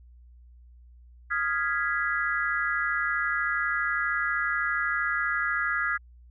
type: chord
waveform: sine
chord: F half-diminished seventh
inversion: third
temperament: equal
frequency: 1244.5 / 1396.9 / 1661.2 / 1975.5 Hz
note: Eb6 / F6 / Ab6 / Cb7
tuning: 0 / 0 / 0 / 0 cents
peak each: -32 / -30 / -28 / -32 dBFS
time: 1.3-5.98 s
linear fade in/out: 20 ms
effects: added 60 Hz sine -49 dBFS peak until 6.3 s